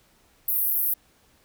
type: band-pass noise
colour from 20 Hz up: white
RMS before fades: -24 dBFS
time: 0.48-0.94 s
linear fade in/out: 5 ms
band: 12000 to 16000 Hz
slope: 48 dB/octave
effects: pink hiss -61 dBFS RMS until 1.44 s